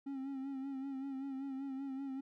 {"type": "tone with vibrato", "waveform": "triangle", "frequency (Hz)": 270.5, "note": "C#4", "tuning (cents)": -42, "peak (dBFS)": -37, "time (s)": [0.06, 2.21], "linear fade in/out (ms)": 10, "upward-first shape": "sine", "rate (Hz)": 5.2, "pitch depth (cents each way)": 48, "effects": []}